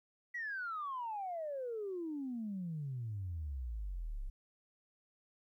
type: exponential sweep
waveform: sine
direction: down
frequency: 1969 to 31.01 Hz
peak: -37 dBFS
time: 0.34-4.3 s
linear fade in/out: 10 ms
effects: tanh soft clip ceiling -33 dBFS + 13-bit